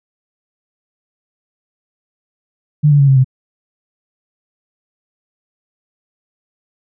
sine tone with pitch steps, 149.4 / 144.31 / 139.4 / 134.65 / 130.06 Hz, D3 / D3 / C#3 / C#3 / C3, +30 / -30 / +10 / -50 / -10 cents, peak -6 dBFS, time 2.83-3.245 s, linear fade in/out 20 ms, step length 83 ms, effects none

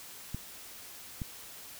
clicks, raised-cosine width 5 ms, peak -23 dBFS, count 2, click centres 0.346 / 1.218 s, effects white hiss -48 dBFS RMS until 1.79 s

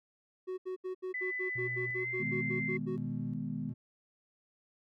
triangle tone bursts, 371.1 Hz, F#4, 5 cents sharp, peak -33 dBFS, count 14, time 0.47-2.972 s, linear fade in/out 20 ms, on 110 ms, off 74 ms
sine tone with pitch glide, 2001 to 2086 Hz, B6 to C7, +22 to -6 cents, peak -34 dBFS, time 1.14-2.77 s, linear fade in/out 5 ms, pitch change +72 cents, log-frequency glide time 1.94-2.1 s
triangle tone with tremolo, 122.3 Hz, B2, 16 cents flat, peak -38 dBFS, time 1.55-3.74 s, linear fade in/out 10 ms, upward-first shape square, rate 1.4 Hz, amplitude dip 45%
sine chord, G# minor, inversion second, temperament equal, 155.56 / 207.7 / 246.9 Hz, D#3 / G#3 / B3, 0 / 0 / 0 cents, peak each -39 dBFS, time 2.18-3.74 s, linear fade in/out 50 ms
effects none

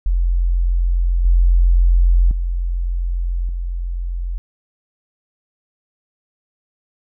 sine tone with level steps, 43.65 Hz, F1, in tune, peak -13 / -9 / -17 / -20 dBFS, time 0.06-4.38 s, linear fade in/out 0 ms, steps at 1.25 / 2.31 / 3.49 s, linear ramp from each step 2 ms, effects none

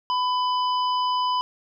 harmonic tone, 1000 Hz, B5, 21 cents sharp, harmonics 1 / 3 / 5, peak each -21 / -31 / -35 dBFS, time 0.1-1.41 s, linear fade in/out 0 ms, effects none

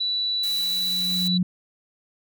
sine tone, 3951 Hz, B7, in tune, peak -22 dBFS, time 0-1.38 s, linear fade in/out 10 ms
blue noise, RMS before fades -34 dBFS, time 0.43-1.28 s, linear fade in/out 5 ms
sine tone with exponential growth, 180.6 Hz, F#3, 42 cents flat, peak -17 dBFS, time 0.46-1.43 s, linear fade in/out 5 ms, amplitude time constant 210 ms
effects none

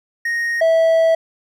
triangle tone pair in turn, 1864.7 / 653.6 Hz, A#6 / E5, 0 / -15 cents, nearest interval octave + tritone, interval 1815 cents, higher first, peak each -16 / -9 dBFS, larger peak second, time 0.25-0.61 / 0.61-1.15 s, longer second, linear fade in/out 5 ms, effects none

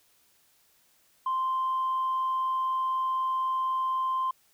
sine tone, 1044 Hz, C6, 4 cents flat, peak -24 dBFS, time 1.26-4.31 s, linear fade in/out 5 ms, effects tanh soft clip ceiling -22 dBFS + white hiss -65 dBFS RMS until 4.53 s

